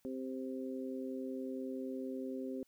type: harmonic tone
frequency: 130.81 Hz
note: C3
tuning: in tune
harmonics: 2 / 3 / 4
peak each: -40 / -44 / -46 dBFS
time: 0.05-2.63 s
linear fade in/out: 0 ms
effects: white hiss -74 dBFS RMS until 2.67 s